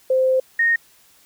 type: tone pair in turn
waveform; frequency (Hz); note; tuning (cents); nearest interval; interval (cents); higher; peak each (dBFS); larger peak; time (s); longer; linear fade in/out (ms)
sine; 520 / 1853.1; C5 / A#6; -11 / -11; octave + minor seventh; 2200; second; -14; neither; 0.1-0.4 / 0.59-0.76; first; 5
effects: white hiss -54 dBFS RMS until 1.25 s